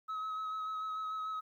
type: tone with vibrato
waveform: sine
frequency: 1281 Hz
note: E6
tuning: 50 cents flat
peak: -33 dBFS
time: 0.08-1.41 s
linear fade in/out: 20 ms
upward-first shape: sine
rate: 6.8 Hz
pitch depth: 17 cents each way
effects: tanh soft clip ceiling -35 dBFS + 12-bit